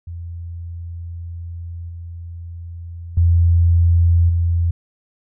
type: tone with level steps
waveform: sine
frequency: 85.1 Hz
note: F2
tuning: 44 cents flat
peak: -27 / -29 / -10 / -14 dBFS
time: 0.07-4.71 s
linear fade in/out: 5 ms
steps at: 1.89 / 3.17 / 4.29 s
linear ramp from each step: 5 ms
effects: none